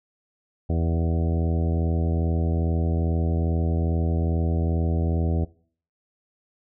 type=harmonic tone with a mistuned harmonic; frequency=82.41 Hz; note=E2; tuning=in tune; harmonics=1 / 2 / 3 / 4 / 5 / 6 / 7 / 8 / 9; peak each=-22 / -28 / -32 / -34 / -36 / -38 / -39 / -40 / -41 dBFS; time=0.69-5.45 s; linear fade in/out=10 ms; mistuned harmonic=7; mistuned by=+29 cents; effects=noise-tail reverb RT60 0.5 s tail -21 dB re dry